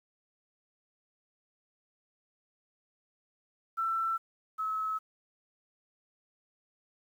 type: tone pair in turn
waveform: sine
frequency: 1337 / 1291.4 Hz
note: E6 / E6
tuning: +24 / -36 cents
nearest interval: minor second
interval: 60 cents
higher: first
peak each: -28 / -30 dBFS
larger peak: first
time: 3.77-4.18 / 4.58-4.99 s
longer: neither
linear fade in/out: 20 ms
effects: 10-bit